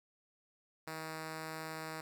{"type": "tone", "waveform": "5% pulse", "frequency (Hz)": 158.9, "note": "D#3", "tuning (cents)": 37, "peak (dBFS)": -30, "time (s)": [0.87, 2.01], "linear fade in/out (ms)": 5, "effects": []}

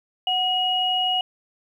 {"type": "tone pair together", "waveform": "sine", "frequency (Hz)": [740, 2892], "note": ["F#5", "F#7"], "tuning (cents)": [0, -40], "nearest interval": "2 octaves", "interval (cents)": 2360, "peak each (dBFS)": [-24, -21], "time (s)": [0.27, 1.21], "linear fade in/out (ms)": 2, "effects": ["9-bit"]}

